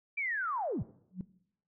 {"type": "linear sweep", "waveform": "sine", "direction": "down", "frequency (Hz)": [2378, 68], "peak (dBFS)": -31, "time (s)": [0.17, 0.83], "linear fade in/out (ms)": 10}
{"type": "tone with exponential growth", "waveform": "sine", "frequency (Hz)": 183.8, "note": "F#3", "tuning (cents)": -11, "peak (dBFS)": -30, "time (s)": [1.1, 1.21], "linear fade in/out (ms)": 2, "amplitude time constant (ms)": 23}
{"effects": ["noise-tail reverb RT60 0.7 s tail -18 dB re dry"]}